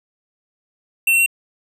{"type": "tone with pitch steps", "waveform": "square", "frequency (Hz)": [2700, 2717, 2735], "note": ["E7", "F7", "F7"], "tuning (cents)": [41, -48, -37], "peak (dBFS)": -13, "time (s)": [1.07, 1.262], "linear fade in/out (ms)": 5, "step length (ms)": 64, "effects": []}